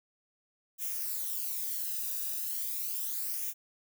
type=noise with flanger; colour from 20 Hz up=violet; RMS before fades=-35 dBFS; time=0.78-3.54 s; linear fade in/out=50 ms; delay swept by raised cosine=0.22 to 0.94 ms; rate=0.36 Hz; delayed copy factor=-0.65; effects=none